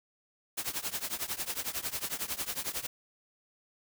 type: noise with tremolo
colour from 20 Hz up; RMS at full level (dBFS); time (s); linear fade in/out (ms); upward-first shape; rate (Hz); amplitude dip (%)
white; -32; 0.57-2.87; 10; triangle; 11; 95
effects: none